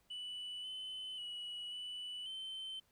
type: tone with pitch steps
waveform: sine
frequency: 2969 / 3035 / 2930 / 2970 / 3086 Hz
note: F#7 / F#7 / F#7 / F#7 / G7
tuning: +5 / +43 / -18 / +6 / -28 cents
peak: -40 dBFS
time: 0.1-2.8 s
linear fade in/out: 10 ms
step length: 540 ms
effects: tanh soft clip ceiling -41 dBFS + pink hiss -74 dBFS RMS until 2.91 s